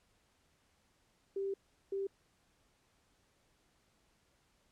sine tone bursts at uneven times, 392 Hz, G4, in tune, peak -34 dBFS, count 2, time 1.36-1.54 / 1.92-2.07 s, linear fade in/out 5 ms, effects pink hiss -73 dBFS RMS until 4.71 s + low-pass 10000 Hz 12 dB/octave

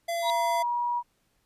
square tone, 680 Hz, F5, 46 cents flat, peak -28 dBFS, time 0.08-0.63 s, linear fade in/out 10 ms
sine tone with exponential growth, 3826 Hz, A#7, 44 cents sharp, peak -26 dBFS, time 0.15-0.3 s, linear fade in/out 0 ms, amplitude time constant 31 ms
sine tone with pitch glide, 952 to 961.9 Hz, A#5 to B5, +36 to -46 cents, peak -25 dBFS, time 0.22-1.03 s, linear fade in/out 50 ms, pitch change +18 cents, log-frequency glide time 0.41-0.85 s
effects pink hiss -71 dBFS RMS until 1.45 s + resampled to 32000 Hz

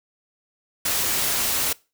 white noise, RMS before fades -23 dBFS, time 0.85-1.73 s, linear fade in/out 5 ms, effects noise-tail reverb RT60 0.3 s tail -23 dB re dry

